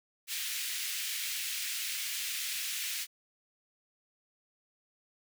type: high-pass noise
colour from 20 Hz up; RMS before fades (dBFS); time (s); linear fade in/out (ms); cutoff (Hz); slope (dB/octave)
pink; -36; 0.27-3.07; 50; 2100; 24
effects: none